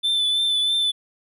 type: tone with vibrato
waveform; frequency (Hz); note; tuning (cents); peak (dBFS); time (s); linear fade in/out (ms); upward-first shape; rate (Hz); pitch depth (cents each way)
triangle; 3520; A7; 0; -17; 0.03-0.92; 20; triangle; 3.1; 30
effects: none